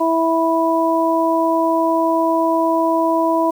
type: harmonic tone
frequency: 328.1 Hz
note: E4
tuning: 8 cents flat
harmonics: 1 / 2 / 3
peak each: -18 / -18 / -18 dBFS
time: 0-3.51 s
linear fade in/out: 10 ms
effects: 7-bit